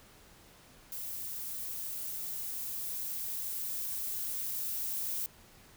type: noise with level ramp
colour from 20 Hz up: violet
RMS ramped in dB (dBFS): -40 to -35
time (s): 0.92-5.26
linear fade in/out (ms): 0
effects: pink hiss -58 dBFS RMS until 5.76 s